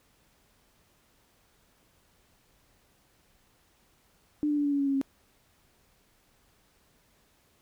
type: tone with pitch steps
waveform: sine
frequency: 298.1 / 294.2 / 290.3 / 286.5 / 282.7 / 278.9 / 275.3 / 271.6 Hz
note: D4 / D4 / D4 / D4 / C#4 / C#4 / C#4 / C#4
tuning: +26 / +3 / -20 / -43 / +34 / +11 / -12 / -35 cents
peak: -24 dBFS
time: 4.43-5.014 s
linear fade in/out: 0 ms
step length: 73 ms
effects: pink hiss -66 dBFS RMS until 7.61 s